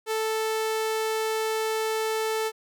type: tone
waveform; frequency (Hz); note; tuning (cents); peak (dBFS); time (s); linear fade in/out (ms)
sawtooth; 440; A4; 0; -21; 0.06-2.52; 50
effects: none